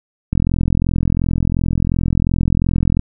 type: click train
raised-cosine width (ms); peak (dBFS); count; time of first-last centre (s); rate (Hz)
5; -4; 115; 0.33-2.994; 42.8
effects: none